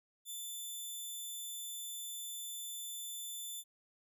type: tone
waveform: 10% pulse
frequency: 3520 Hz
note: A7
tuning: in tune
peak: -34 dBFS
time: 0.25-3.64 s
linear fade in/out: 50 ms
effects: none